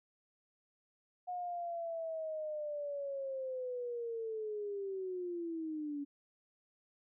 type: linear sweep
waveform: sine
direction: down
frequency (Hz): 725 to 281.6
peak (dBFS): -37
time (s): 1.27-6.05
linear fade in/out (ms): 20
effects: none